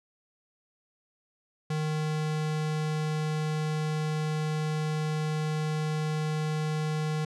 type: tone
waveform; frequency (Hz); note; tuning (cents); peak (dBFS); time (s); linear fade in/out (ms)
square; 154.3; D#3; -14; -28; 1.7-7.25; 5
effects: low-pass 8000 Hz 12 dB/octave